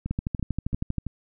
two click trains, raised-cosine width 5 ms, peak -18 / -14 dBFS, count 4 / 12, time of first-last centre 0.06-1.067 / 0.11-0.983 s, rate 2.98 / 12.6 Hz, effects none

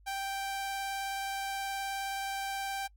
sawtooth tone with vibrato, 784 Hz, G5, in tune, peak -30 dBFS, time 0.06-2.88 s, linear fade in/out 20 ms, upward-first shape triangle, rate 19 Hz, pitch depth 10 cents each way, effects noise-tail reverb RT60 0.1 s tail -24 dB re dry + added 50 Hz sine -57 dBFS peak until 2.96 s

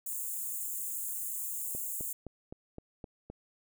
white high-pass noise, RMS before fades -37 dBFS, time 0.06-2.13 s, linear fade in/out 5 ms, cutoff 6800 Hz, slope 96 dB/octave
click train, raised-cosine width 2 ms, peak -29 dBFS, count 7, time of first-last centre 1.75-3.3 s, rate 3.87 Hz
effects none

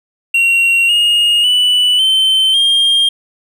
triangle tone with pitch steps, 2746 / 2856 / 2970 / 3089 / 3213 Hz, F7 / F7 / F#7 / G7 / G7, -30 / +38 / +6 / -26 / +42 cents, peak -7 dBFS, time 0.34-3.09 s, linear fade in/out 5 ms, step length 550 ms, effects none

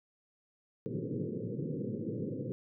pink band-pass noise, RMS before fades -37 dBFS, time 0.86-2.52 s, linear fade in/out 0 ms, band 110 to 510 Hz, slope 96 dB/octave, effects none

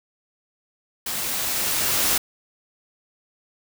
white noise with level ramp, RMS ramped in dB -28 to -20 dBFS, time 1.06-2.18 s, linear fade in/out 5 ms, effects none

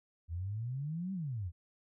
sine exponential two-way sweep, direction up then down, 79.8 to 196.9 to 79.8 Hz, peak -35 dBFS, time 0.28-1.52 s, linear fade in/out 50 ms, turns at 1.13 s, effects none

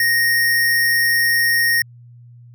sine tone with sample-and-hold, 1864.7 Hz, A#6, in tune, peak -13 dBFS, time 0-1.82 s, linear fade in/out 2 ms, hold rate 7350 Hz, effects added 120 Hz sine -40 dBFS peak until 2.54 s

